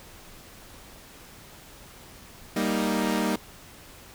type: chord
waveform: sawtooth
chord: Eb major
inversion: first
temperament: equal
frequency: 196 / 233.1 / 311.1 Hz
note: G3 / Bb3 / Eb4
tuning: 0 / 0 / 0 cents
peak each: -24 / -24 / -25 dBFS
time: 2.56-3.36 s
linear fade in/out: 5 ms
effects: pink hiss -48 dBFS RMS until 4.14 s